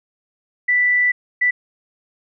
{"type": "tone bursts at uneven times", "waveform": "sine", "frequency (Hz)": 1975.5, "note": "B6", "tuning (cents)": 0, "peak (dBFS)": -13, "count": 2, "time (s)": [[0.68, 1.12], [1.41, 1.51]], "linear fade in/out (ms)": 10, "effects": []}